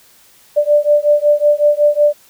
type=beating tone pair; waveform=sine; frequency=587.3 / 592.7 Hz; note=D5 / D5; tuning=0 / +16 cents; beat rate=5.4 Hz; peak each=-12 dBFS; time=0.56-2.14 s; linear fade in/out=20 ms; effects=white hiss -48 dBFS RMS until 2.29 s